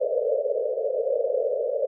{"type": "band-pass noise", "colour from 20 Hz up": "pink", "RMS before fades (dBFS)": -25, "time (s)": [0, 1.87], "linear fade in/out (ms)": 20, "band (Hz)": [450, 610], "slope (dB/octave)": 96, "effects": []}